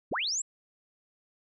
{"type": "linear sweep", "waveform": "sine", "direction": "up", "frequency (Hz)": [34.65, 7902], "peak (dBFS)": -28, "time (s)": [0.11, 0.42], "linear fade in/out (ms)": 10, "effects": []}